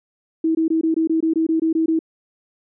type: tone bursts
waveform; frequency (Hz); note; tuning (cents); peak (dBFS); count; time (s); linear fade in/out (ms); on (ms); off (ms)
sine; 322.9; E4; -36; -15; 12; 0.44-1.991; 5; 110; 21
effects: none